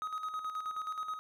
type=tone with tremolo; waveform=triangle; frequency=1261 Hz; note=D#6; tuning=23 cents sharp; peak=-32 dBFS; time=0.02-1.19 s; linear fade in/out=0 ms; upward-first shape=square; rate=9.4 Hz; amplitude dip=55%; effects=none